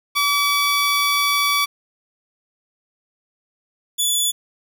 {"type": "tone pair in turn", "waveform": "15% pulse", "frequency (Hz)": [1146, 3447], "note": ["D6", "A7"], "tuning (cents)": [-43, -36], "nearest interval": "octave + perfect fifth", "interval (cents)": 1907, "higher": "second", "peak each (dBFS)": -10, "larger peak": "neither", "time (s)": [[0.15, 1.66], [3.98, 4.32]], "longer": "first", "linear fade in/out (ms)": 20, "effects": ["8-bit"]}